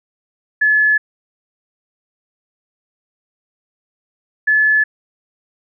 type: tone pair in turn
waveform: sine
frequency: 1716 / 1723.2 Hz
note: A6 / A6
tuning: -44 / -37 cents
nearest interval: unison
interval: 7 cents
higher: second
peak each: -10 dBFS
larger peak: neither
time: 0.61-0.98 / 4.47-4.84 s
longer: neither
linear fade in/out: 10 ms
effects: none